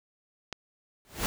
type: click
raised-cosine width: 0.2 ms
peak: -17 dBFS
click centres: 0.527 s
type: noise with exponential growth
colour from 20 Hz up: pink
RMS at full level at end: -25 dBFS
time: 1.05-1.26 s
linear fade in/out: 0 ms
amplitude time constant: 45 ms
effects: none